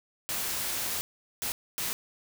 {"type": "noise bursts at uneven times", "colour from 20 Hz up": "white", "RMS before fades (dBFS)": -32, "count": 3, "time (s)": [[0.29, 1.01], [1.42, 1.52], [1.78, 1.93]], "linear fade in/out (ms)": 0, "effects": []}